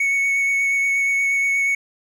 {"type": "tone with vibrato", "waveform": "triangle", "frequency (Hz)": 2218, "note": "C#7", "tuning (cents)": 0, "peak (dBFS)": -15, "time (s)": [0, 1.75], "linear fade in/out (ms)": 5, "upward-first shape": "triangle", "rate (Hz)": 8.4, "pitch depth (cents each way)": 13, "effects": []}